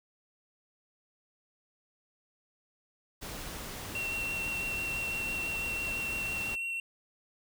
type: noise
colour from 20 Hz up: pink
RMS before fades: -41 dBFS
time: 3.21-6.56 s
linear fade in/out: 20 ms
type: tone with vibrato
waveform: triangle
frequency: 2726 Hz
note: F7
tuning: 43 cents flat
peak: -31 dBFS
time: 3.95-6.8 s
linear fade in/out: 2 ms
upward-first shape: sine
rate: 6 Hz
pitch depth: 10 cents each way
effects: none